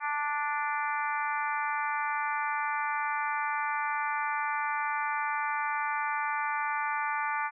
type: harmonic tone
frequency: 293.7 Hz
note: D4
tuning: in tune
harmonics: 3 / 4 / 5 / 6 / 7 / 8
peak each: -32 / -34 / -36 / -38 / -39 / -40 dBFS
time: 0-7.51 s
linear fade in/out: 50 ms
effects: none